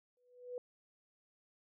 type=tone with exponential growth; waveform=sine; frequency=493.9 Hz; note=B4; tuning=in tune; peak=-37 dBFS; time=0.17-0.58 s; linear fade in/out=1 ms; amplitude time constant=88 ms; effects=none